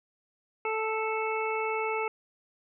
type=harmonic tone; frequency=439.5 Hz; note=A4; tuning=2 cents flat; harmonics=1 / 2 / 3 / 5 / 6; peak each=-31 / -33 / -36 / -36 / -38 dBFS; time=0.65-2.08 s; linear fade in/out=2 ms; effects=none

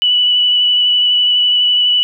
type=tone with vibrato; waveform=sine; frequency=2960 Hz; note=F#7; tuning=in tune; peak=-9 dBFS; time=0.02-2.03 s; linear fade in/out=0 ms; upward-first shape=sine; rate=12 Hz; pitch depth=14 cents each way; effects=none

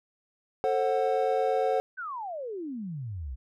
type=chord; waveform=triangle; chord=F# diminished; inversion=first; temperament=just; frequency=444 / 532.8 / 740 Hz; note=A4 / C5 / F#5; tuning=+16 / +31 / 0 cents; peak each=-26 dBFS; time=0.64-1.8 s; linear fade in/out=0 ms
type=exponential sweep; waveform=sine; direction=down; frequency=1569 to 58.27 Hz; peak=-33 dBFS; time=1.97-3.36 s; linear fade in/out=20 ms
effects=none

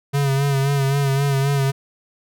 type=tone with vibrato; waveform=square; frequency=138.59 Hz; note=C#3; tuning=in tune; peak=-17 dBFS; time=0.13-1.72 s; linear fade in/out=20 ms; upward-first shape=sine; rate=3.8 Hz; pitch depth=44 cents each way; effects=none

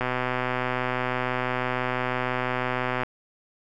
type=click train; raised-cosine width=0.5 ms; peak=-11 dBFS; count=382; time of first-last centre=0.01-3.034 s; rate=126 Hz; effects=none

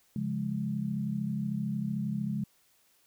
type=chord; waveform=sine; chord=Db major; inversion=none; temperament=equal; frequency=138.59 / 174.61 / 207.7 Hz; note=Db3 / F3 / Ab3; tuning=0 / 0 / 0 cents; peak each=-35 / -36 / -32 dBFS; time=0.16-2.44 s; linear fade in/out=2 ms; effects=white hiss -67 dBFS RMS until 3.06 s

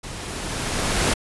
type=noise with level ramp; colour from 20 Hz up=pink; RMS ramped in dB=-35 to -19 dBFS; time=0.03-1.14 s; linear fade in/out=10 ms; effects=resampled to 24000 Hz

